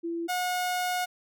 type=tone pair in turn; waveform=sine / sawtooth; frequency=336.6 / 724 Hz; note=E4 / F#5; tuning=+36 / -38 cents; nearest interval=octave + minor second; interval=1326 cents; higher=second; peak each=-29 / -23 dBFS; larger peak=second; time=0.03-0.28 / 0.28-1.06 s; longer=second; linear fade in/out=20 ms; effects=none